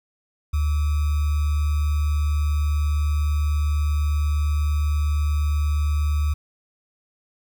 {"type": "tone with sample-and-hold", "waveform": "sine", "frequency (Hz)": 74.3, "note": "D2", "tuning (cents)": 21, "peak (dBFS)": -18, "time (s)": [0.53, 6.34], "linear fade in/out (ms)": 10, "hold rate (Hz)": 1225, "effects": []}